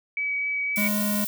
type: tone with vibrato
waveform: sine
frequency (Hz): 2278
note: C#7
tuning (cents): +47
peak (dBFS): -24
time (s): 0.17-0.88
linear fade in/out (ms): 2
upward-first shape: sine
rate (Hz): 3.9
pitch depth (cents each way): 8
type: noise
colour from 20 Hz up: violet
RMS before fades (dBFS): -29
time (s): 0.76-1.27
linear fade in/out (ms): 0
type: tone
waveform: square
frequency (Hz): 207.7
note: G#3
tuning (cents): 0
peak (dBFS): -25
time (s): 0.77-1.25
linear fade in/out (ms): 10
effects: none